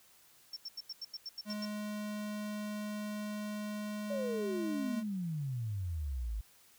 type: tone bursts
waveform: triangle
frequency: 5430 Hz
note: F8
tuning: 50 cents flat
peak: -38 dBFS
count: 10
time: 0.53-1.654 s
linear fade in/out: 5 ms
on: 35 ms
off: 86 ms
type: tone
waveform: square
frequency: 209.7 Hz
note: G#3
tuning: 17 cents sharp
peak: -38 dBFS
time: 1.45-5.04 s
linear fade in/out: 50 ms
type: exponential sweep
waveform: sine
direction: down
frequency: 587.3 to 50 Hz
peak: -34 dBFS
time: 4.1-6.41 s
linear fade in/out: 5 ms
effects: white hiss -63 dBFS RMS until 6.78 s